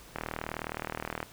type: click train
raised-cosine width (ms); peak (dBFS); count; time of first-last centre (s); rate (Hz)
0.5; -18; 43; 0.16-1.229; 39.3
effects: pink hiss -52 dBFS RMS until 1.32 s